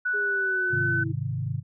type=tone with pitch glide; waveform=sine; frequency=1480 to 1511.1 Hz; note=F#6 to F#6; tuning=0 to +36 cents; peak=-23 dBFS; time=0.05-1.04 s; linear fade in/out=10 ms; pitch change=+36 cents; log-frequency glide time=0.29-0.8 s
type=linear sweep; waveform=sine; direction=down; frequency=415.3 to 320.3 Hz; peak=-32 dBFS; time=0.13-1.13 s; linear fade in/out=20 ms
type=chord; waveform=sine; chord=Ab major; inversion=none; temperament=equal; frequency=103.83 / 130.81 / 155.56 Hz; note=Ab2 / C3 / Eb3; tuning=0 / 0 / 0 cents; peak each=-31 / -29 / -33 dBFS; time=0.7-1.63 s; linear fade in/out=50 ms
effects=none